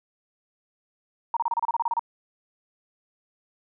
sine tone bursts, 932.3 Hz, A#5, in tune, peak -21 dBFS, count 12, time 1.34-1.994 s, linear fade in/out 2 ms, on 27 ms, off 30 ms, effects none

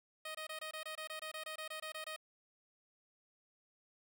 10% pulse tone bursts, 625 Hz, D#5, 8 cents sharp, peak -34 dBFS, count 16, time 0.25-2.163 s, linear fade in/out 5 ms, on 98 ms, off 23 ms, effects none

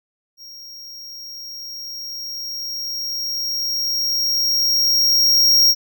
square tone with level ramp, 5588 Hz, F8, in tune, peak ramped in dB -37 to -10 dBFS, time 0.37-5.75 s, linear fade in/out 50 ms, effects none

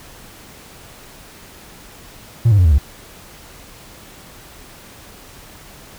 triangle tone with pitch steps, 116.1 / 102.25 / 90.04 / 79.3 / 69.84 Hz, A#2 / G#2 / F#2 / D#2 / C#2, -7 / -26 / -47 / +33 / +14 cents, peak -5 dBFS, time 2.45-2.785 s, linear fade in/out 10 ms, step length 67 ms, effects tanh soft clip ceiling -4 dBFS + pink hiss -41 dBFS RMS until 5.98 s

